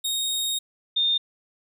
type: tone pair in turn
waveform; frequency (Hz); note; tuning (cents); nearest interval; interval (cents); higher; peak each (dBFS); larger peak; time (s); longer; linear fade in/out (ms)
sawtooth / sine; 3729 / 3638; A#7 / A#7; 0 / -43; unison; 43; first; -21 / -19; second; 0.04-0.59 / 0.96-1.18; first; 10
effects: none